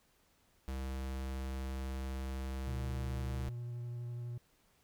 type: tone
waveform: square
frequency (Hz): 66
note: C2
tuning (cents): +16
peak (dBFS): -38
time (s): 0.68-3.49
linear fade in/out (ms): 0
type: tone with vibrato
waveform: triangle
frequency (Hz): 120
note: B2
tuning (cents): -49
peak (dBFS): -37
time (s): 2.67-4.38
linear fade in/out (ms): 5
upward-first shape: sine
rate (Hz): 12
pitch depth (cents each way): 11
effects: pink hiss -71 dBFS RMS until 4.83 s